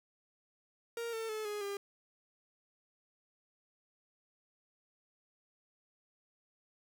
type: tone with pitch steps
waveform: 45% pulse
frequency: 466.2 / 449 / 432.5 / 416.5 / 401.2 Hz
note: A#4 / A4 / A4 / G#4 / G4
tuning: 0 / +35 / -30 / +5 / +40 cents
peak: -37 dBFS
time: 0.97-1.77 s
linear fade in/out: 2 ms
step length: 160 ms
effects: none